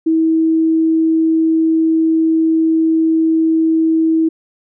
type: tone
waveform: sine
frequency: 322.5 Hz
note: E4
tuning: 38 cents flat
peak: -10 dBFS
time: 0.06-4.29 s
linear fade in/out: 10 ms
effects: none